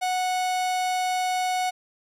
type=tone; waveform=45% pulse; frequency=736 Hz; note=F#5; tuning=9 cents flat; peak=-23 dBFS; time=0.01-1.71 s; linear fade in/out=20 ms; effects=low-pass 11000 Hz 12 dB/octave + 10-bit